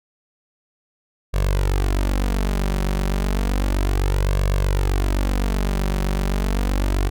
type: tone with flanger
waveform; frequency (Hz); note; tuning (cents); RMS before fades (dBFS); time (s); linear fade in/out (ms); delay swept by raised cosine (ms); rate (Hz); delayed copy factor
sawtooth; 47.82; G1; -42; -20; 1.33-7.1; 20; 1.8 to 5.3; 0.32; +0.7
effects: none